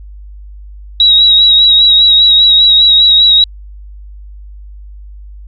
sine tone with vibrato, 3841 Hz, B7, 49 cents flat, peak -3 dBFS, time 1-3.44 s, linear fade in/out 2 ms, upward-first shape sine, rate 5 Hz, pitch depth 32 cents each way, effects added 50 Hz sine -28 dBFS peak until 5.47 s

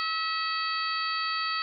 harmonic tone, 646 Hz, E5, 35 cents flat, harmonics 2 / 3 / 4 / 5 / 6 / 7, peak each -30 / -35 / -37 / -40 / -42 / -33 dBFS, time 0-1.62 s, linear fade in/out 0 ms, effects none

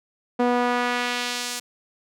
sawtooth tone with band-pass filter sweep, 244.2 Hz, B3, 19 cents flat, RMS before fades -24 dBFS, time 0.39-1.6 s, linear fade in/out 10 ms, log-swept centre 550 to 7800 Hz, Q 0.83, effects none

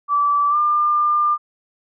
sine tone with pitch glide, 1158 to 1198.8 Hz, D6 to D6, -25 to +35 cents, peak -14 dBFS, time 0.08-1.38 s, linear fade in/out 50 ms, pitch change +60 cents, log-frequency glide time 0.5-0.56 s, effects none

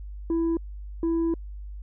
sine tone pair in turn, 331.4 / 331.4 Hz, E4 / E4, +9 / +9 cents, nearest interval unison, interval 0 cents, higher neither, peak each -19 dBFS, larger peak neither, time 0.3-0.57 / 1.03-1.34 s, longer second, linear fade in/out 2 ms, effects tanh soft clip ceiling -21 dBFS + added 50 Hz sine -35 dBFS peak until 1.82 s

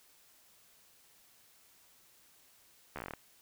slowing click train, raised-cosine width 0.5 ms, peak -25 dBFS, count 10, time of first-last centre 2.96-3.137 s, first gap 13 ms, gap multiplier 1.1, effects white hiss -64 dBFS RMS until 3.41 s

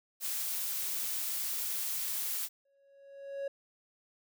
blue noise, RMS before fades -35 dBFS, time 0.2-2.49 s, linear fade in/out 50 ms
triangle tone with exponential growth, 554.4 Hz, C#5, in tune, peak -30 dBFS, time 2.65-3.48 s, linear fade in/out 5 ms, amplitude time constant 180 ms
effects none

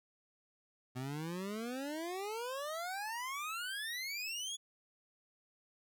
25% pulse exponential sweep, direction up, 123.47 to 3430 Hz, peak -35 dBFS, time 0.95-4.57 s, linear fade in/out 20 ms, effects none

